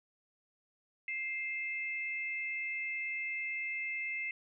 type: tone pair together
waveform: sine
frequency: 2103 / 2619 Hz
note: C7 / E7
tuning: +8 / -12 cents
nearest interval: major third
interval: 380 cents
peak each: -36 / -40 dBFS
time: 1.08-4.31 s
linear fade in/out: 2 ms
effects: none